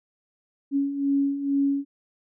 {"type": "beating tone pair", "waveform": "sine", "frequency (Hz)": [277.2, 279.4], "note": ["C#4", "C#4"], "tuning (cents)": [0, 14], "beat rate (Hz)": 2.2, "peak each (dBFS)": [-28, -22], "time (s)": [0.71, 1.85], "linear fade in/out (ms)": 50, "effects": []}